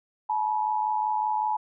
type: tone pair together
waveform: sine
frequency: 860 / 965.3 Hz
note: A5 / B5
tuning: -40 / -40 cents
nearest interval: major second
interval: 200 cents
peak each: -25 / -28 dBFS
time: 0.29-1.57 s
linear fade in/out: 10 ms
effects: none